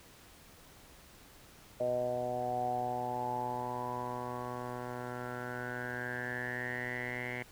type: tone with low-pass filter sweep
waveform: 10% pulse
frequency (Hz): 123.47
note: B2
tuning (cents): 0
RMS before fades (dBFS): -37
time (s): 1.8-7.43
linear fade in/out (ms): 5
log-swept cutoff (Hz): 610 to 2200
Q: 9.8
effects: pink hiss -57 dBFS RMS until 7.51 s